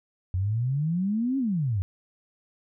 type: exponential two-way sweep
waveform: sine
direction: up then down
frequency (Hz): 88.7 to 277.2 to 88.7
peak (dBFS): -23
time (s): 0.34-1.82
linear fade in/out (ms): 0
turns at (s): 1.38
effects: none